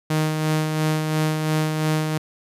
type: tone with tremolo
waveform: sawtooth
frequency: 155.56 Hz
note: D#3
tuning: in tune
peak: -14 dBFS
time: 0.1-2.18 s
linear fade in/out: 5 ms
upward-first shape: sine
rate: 2.9 Hz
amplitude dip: 40%
effects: resampled to 32000 Hz